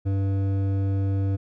triangle tone with hard clipping, 97.7 Hz, G2, 5 cents flat, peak -23 dBFS, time 0.05-1.37 s, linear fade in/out 20 ms, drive 14 dB, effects none

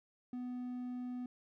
triangle tone, 248.3 Hz, B3, 9 cents sharp, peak -37 dBFS, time 0.33-1.26 s, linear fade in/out 2 ms, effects none

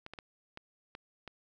clicks, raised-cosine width 0.3 ms, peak -28 dBFS, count 6, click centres 0.064 / 0.136 / 0.188 / 0.574 / 0.951 / 1.277 s, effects none

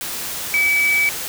sine tone in noise, 2292 Hz, D7, 43 cents flat, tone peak -14 dBFS, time 0.54-1.09 s, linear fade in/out 0 ms, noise white, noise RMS -27 dBFS, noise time 0.01-1.28 s, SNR +10 dB, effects none

